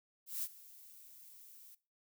violet noise with ADSR envelope, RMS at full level -37 dBFS, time 0.26-1.75 s, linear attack 170 ms, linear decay 48 ms, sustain -20 dB, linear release 7 ms, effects noise-tail reverb RT60 0.3 s tail -18 dB re dry

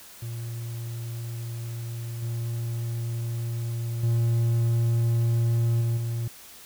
triangle tone with level steps, 116.54 Hz, A#2, in tune, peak -29 / -25 / -18 / -20 / -24 dBFS, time 0.22-6.28 s, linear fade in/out 5 ms, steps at 2.22 / 4.03 / 5.81 / 5.97 s, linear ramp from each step 5 ms, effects white hiss -47 dBFS RMS until 6.65 s

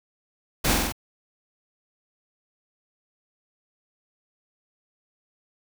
pink noise with echo, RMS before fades -22 dBFS, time 0.64-0.74 s, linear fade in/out 10 ms, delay 46 ms, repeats 4, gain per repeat -2 dB, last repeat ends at 0.924 s, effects none

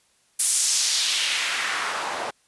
white noise with band-pass filter sweep, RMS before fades -24 dBFS, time 0.39-2.31 s, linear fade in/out 10 ms, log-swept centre 10000 to 660 Hz, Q 1.5, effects white hiss -63 dBFS RMS until 2.47 s + resampled to 24000 Hz

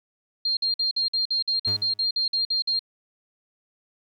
sine tone bursts, 4202 Hz, C8, 7 cents sharp, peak -21 dBFS, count 14, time 0.45-2.793 s, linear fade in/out 5 ms, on 120 ms, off 51 ms
40% pulse tone with exponential decay, 103.83 Hz, G#2, in tune, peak -29 dBFS, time 1.67-2.07 s, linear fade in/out 5 ms, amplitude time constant 85 ms
effects none

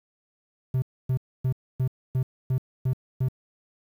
triangle tone bursts, 129.3 Hz, C3, 20 cents flat, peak -19 dBFS, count 8, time 0.74-3.286 s, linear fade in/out 5 ms, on 82 ms, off 270 ms, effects 9-bit

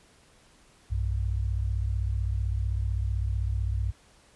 sine tone pair together, 61.6 / 97.33 Hz, B1 / G2, -4 / -12 cents, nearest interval minor sixth, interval 792 cents, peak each -27 / -29 dBFS, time 0.9-3.92 s, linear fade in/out 20 ms, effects pink hiss -59 dBFS RMS until 4.35 s + resampled to 24000 Hz

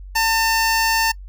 10% pulse tone with notch filter, 900 Hz, A5, 39 cents sharp, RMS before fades -18 dBFS, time 0.15-1.12 s, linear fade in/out 10 ms, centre 3500 Hz, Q 1.7, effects noise-tail reverb RT60 0.1 s tail -26 dB re dry + added 47 Hz sine -33 dBFS peak until 1.28 s

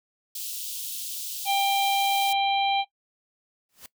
white high-pass noise, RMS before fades -34 dBFS, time 0.35-2.33 s, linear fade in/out 5 ms, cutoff 2900 Hz, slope 48 dB/octave
harmonic tone, 791 Hz, G5, 15 cents sharp, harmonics 1 / 3 / 4 / 5, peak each -22 / -30 / -29 / -33 dBFS, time 1.45-2.85 s, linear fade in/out 50 ms
white noise with exponential growth, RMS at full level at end -39 dBFS, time 3.69-3.86 s, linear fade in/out 2 ms, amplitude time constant 36 ms
effects noise-tail reverb RT60 0.1 s tail -19 dB re dry

